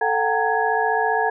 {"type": "tone cluster", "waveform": "sine", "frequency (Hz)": [443.2, 730, 785, 920, 1670], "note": ["A4", "F#5", "G5", "A#5", "G#6"], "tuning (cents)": [13, -24, 2, -23, 9], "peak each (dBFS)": -24, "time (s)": [0.01, 1.3], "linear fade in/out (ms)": 5, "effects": []}